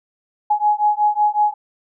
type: beating tone pair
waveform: sine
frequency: 836 / 841.4 Hz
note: G#5 / G#5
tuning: +11 / +22 cents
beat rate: 5.4 Hz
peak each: -17 dBFS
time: 0.5-1.54 s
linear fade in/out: 10 ms
effects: none